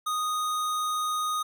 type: tone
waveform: square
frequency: 1241 Hz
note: D#6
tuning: 5 cents flat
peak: -27 dBFS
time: 0.06-1.43 s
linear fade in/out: 10 ms
effects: none